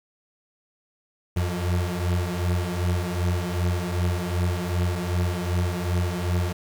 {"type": "beating tone pair", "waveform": "35% pulse", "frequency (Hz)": [87.31, 89.91], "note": ["F2", "F#2"], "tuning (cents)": [0, -49], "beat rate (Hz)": 2.6, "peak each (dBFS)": [-24, -24], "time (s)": [1.36, 6.53], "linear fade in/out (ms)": 10, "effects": ["9-bit"]}